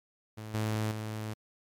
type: tone with level steps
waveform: sawtooth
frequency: 108.5 Hz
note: A2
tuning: 24 cents flat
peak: -36 / -25 / -31 dBFS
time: 0.37-1.34 s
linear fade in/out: 10 ms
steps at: 0.54 / 0.91 s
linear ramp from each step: 2 ms
effects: MP3 96 kbps